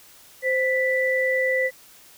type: tone pair together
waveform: sine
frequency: 519.6 / 1975.5 Hz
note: C5 / B6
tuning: -12 / 0 cents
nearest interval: octave + major seventh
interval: 2312 cents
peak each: -22 dBFS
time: 0.42-1.71 s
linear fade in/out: 50 ms
effects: white hiss -50 dBFS RMS until 2.17 s